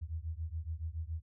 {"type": "beating tone pair", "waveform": "sine", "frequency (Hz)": [77.78, 84.88], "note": ["D#2", "F2"], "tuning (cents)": [0, -49], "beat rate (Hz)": 7.1, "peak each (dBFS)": [-39, -40], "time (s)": [0.01, 1.22], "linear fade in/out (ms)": 20, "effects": []}